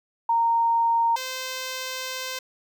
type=tone pair in turn; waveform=sine / 5% pulse; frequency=925 / 516.9 Hz; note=A#5 / C5; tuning=-14 / -21 cents; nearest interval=minor seventh; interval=1007 cents; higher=first; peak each=-18 dBFS; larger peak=neither; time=0.29-1.16 / 1.16-2.39 s; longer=second; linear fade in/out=5 ms; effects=10-bit